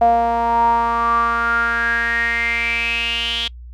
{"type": "tone with band-pass filter sweep", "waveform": "sawtooth", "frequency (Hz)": 233.2, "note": "A#3", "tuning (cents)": 1, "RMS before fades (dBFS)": -18, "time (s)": [0.01, 3.48], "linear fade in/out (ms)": 5, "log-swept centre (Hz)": [700, 3300], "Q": 9.2, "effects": ["noise-tail reverb RT60 0.1 s tail -26 dB re dry", "added 60 Hz sine -33 dBFS peak until 3.73 s"]}